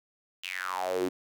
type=tone with high-pass filter sweep; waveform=sawtooth; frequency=92.5 Hz; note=F#2; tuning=in tune; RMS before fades=-32 dBFS; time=0.43-1.09 s; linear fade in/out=10 ms; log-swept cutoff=3000 to 290 Hz; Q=7.1; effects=none